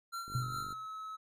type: tone with tremolo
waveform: square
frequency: 1367 Hz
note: F6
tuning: 37 cents flat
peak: -38 dBFS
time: 0.12-0.74 s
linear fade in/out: 20 ms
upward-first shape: sine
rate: 4.9 Hz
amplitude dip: 60%
type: click train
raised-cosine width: 3 ms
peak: -39 dBFS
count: 23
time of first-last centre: 0.28-0.726 s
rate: 49.3 Hz
type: tone with exponential decay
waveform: sine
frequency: 124.7 Hz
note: B2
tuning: 17 cents sharp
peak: -29 dBFS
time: 0.35-0.86 s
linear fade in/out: 0 ms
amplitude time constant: 110 ms
type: tone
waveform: triangle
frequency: 1291 Hz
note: E6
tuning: 37 cents flat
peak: -39 dBFS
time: 0.41-1.17 s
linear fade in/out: 20 ms
effects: resampled to 32000 Hz